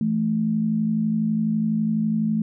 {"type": "tone pair together", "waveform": "sine", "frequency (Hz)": [166.87, 218.9], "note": ["E3", "A3"], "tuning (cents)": [21, -9], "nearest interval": "perfect fourth", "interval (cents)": 470, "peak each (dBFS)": [-26, -20], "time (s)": [0.01, 2.42], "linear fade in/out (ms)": 2, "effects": []}